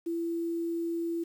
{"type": "tone with quantisation", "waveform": "sine", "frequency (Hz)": 336.5, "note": "E4", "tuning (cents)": 36, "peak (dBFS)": -29, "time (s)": [0.06, 1.24], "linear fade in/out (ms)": 10, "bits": 9, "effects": []}